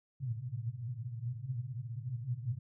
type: band-pass noise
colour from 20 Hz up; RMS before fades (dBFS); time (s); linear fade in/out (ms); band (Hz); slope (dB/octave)
white; -39; 0.2-2.59; 10; 110 to 130; 96
effects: none